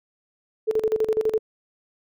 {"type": "tone with tremolo", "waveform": "sine", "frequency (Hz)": 437, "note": "A4", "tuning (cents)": -12, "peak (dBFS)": -17, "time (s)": [0.67, 1.39], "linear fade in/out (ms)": 20, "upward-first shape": "square", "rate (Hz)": 12, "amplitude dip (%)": 80, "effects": []}